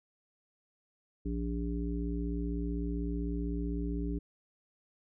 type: harmonic tone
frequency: 57.9 Hz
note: A#1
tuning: 11 cents flat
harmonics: 1 / 3 / 5 / 7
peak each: -34 / -38 / -37 / -43 dBFS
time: 1.25-4.19 s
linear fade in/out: 10 ms
effects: none